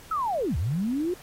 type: linear two-way sweep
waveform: sine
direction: down then up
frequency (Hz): 1338 to 65.3 to 372.4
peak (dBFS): -24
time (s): 0.11-1.14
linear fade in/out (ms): 5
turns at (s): 0.57
effects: pink hiss -49 dBFS RMS until 1.22 s + AAC 48 kbps